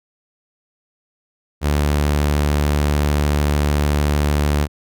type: tone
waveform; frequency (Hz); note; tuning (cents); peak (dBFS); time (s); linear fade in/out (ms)
sawtooth; 73.42; D2; 0; -11; 1.61-4.68; 50
effects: none